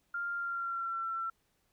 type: tone with pitch glide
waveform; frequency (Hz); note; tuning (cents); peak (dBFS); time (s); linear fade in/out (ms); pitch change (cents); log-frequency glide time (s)
sine; 1396.9 to 1347; F6 to E6; 0 to +37; -33; 0.14-1.3; 5; -63; 0.35-1.02
effects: pink hiss -75 dBFS RMS until 1.72 s